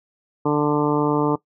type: harmonic tone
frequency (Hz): 148.1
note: D3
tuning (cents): +15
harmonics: 1 / 2 / 3 / 4 / 5 / 6 / 7 / 8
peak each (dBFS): -25 / -20 / -21 / -30 / -32 / -26 / -29 / -30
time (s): 0.45-1.36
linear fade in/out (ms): 10
effects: noise-tail reverb RT60 0.1 s tail -19 dB re dry